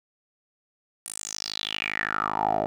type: tone with band-pass filter sweep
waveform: 10% pulse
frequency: 52.6 Hz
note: G#1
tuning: 23 cents sharp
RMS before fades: -29 dBFS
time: 1.06-2.66 s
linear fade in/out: 0 ms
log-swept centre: 10000 to 570 Hz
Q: 6.5
effects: none